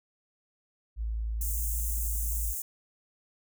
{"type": "tone", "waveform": "sine", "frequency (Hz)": 55.2, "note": "A1", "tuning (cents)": 6, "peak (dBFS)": -29, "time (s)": [0.96, 2.55], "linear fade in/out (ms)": 50}
{"type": "high-pass noise", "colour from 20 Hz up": "white", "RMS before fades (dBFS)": -35, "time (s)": [1.41, 2.62], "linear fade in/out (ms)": 2, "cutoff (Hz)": 6600, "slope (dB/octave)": 48}
{"effects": []}